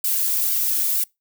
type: noise with flanger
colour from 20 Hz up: violet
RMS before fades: -21 dBFS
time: 0.04-1.04 s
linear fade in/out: 5 ms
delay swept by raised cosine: 1.3 to 3.6 ms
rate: 2.1 Hz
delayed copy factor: +0.9
effects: noise-tail reverb RT60 0.2 s tail -25 dB re dry